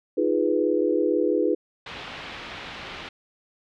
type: chord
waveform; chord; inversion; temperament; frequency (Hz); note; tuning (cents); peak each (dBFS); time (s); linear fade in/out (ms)
sine; F half-diminished seventh; third; equal; 311.1 / 349.2 / 415.3 / 493.9; Eb4 / F4 / Ab4 / Cb5; 0 / 0 / 0 / 0; -25; 0.17-1.55; 10
type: low-pass noise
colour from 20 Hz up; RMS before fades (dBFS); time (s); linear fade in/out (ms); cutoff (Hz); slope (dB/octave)
white; -38; 1.86-3.09; 5; 3400; 24
effects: none

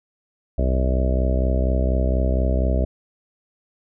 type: harmonic tone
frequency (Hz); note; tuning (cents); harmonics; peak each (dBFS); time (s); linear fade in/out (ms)
64.2; C2; -32; 1 / 2 / 3 / 4 / 5 / 6 / 7 / 8 / 9 / 10; -18 / -29 / -29 / -30 / -34 / -33 / -34 / -36 / -30 / -30; 0.58-2.85; 5
effects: none

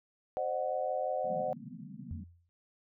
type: chord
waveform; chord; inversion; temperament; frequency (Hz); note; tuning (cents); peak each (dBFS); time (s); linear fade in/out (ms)
sine; C diminished; none; equal with one note detuned; 523.3 / 609.1 / 740; C5 / Eb5 / Gb5; 0 / -37 / 0; -35; 0.37-1.53; 0
type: band-pass noise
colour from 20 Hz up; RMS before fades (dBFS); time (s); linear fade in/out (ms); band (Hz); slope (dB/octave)
white; -46; 1.24-2.24; 5; 130 to 250; 96
type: tone with exponential decay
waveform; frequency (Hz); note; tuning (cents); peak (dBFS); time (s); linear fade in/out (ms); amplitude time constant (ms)
sine; 85.9; F2; -28; -34; 2.11-2.49; 0; 82
effects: none

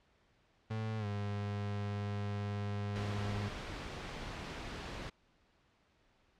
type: tone with pitch glide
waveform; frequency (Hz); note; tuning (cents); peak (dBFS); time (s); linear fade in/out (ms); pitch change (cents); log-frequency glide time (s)
35% pulse; 110 to 102.04; A2 to G#2; 0 to -30; -34; 0.7-3.49; 10; -130; 0.98-1.06
type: noise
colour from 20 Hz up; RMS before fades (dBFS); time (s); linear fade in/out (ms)
pink; -43; 2.95-5.1; 10
effects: pink hiss -71 dBFS RMS until 6.39 s + low-pass 4000 Hz 12 dB/octave

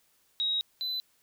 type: tone pair in turn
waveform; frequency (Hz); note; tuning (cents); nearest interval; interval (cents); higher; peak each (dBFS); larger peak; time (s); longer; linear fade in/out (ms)
sine / triangle; 3804 / 4012; A#7 / B7; +34 / +26; minor second; 92; second; -26 / -29; first; 0.4-0.61 / 0.81-1; first; 0
effects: white hiss -68 dBFS RMS until 1.22 s

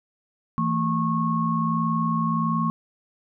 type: tone cluster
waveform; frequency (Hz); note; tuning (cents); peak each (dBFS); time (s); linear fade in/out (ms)
sine; 164.5 / 225.9 / 1094; E3 / A3 / C#6; -3 / +46 / -23; -25; 0.58-2.7; 0
effects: none

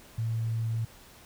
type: tone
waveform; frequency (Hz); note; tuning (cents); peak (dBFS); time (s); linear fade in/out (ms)
sine; 113.3; A#2; -49; -27; 0.18-0.85; 5
effects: pink hiss -53 dBFS RMS until 1.25 s

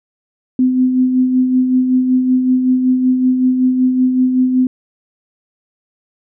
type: tone with tremolo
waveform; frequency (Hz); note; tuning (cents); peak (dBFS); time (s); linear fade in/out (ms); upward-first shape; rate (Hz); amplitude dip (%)
sine; 255.3; C4; -42; -8; 0.59-4.67; 2; sine; 5.3; 45
effects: none

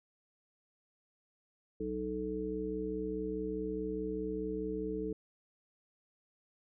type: harmonic tone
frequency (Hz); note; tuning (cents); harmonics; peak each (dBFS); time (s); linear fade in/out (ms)
62.4; B1; +19; 1 / 3 / 5 / 7; -45 / -42 / -39 / -37; 1.8-5.13; 5
effects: none

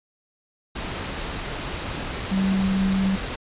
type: tone in noise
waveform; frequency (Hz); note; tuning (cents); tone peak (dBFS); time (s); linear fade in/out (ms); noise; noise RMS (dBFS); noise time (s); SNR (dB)
sine; 192; G3; -36; -19; 2.31-3.16; 10; pink; -30; 0.75-3.36; +8
effects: resampled to 8000 Hz

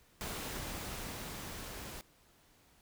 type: noise with level ramp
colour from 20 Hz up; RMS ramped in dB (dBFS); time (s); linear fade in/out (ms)
pink; -40 to -46; 0.21-2.01; 0
effects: pink hiss -66 dBFS RMS until 2.81 s

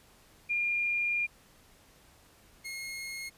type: tone pair in turn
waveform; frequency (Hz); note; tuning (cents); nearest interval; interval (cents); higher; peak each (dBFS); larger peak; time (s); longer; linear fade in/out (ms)
sine / sawtooth; 2409 / 2155; D7 / C#7; +43 / -49; major second; 192; first; -27 / -34; first; 0.49-1.27 / 2.64-3.3; first; 20
effects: pink hiss -60 dBFS RMS until 3.37 s + resampled to 32000 Hz

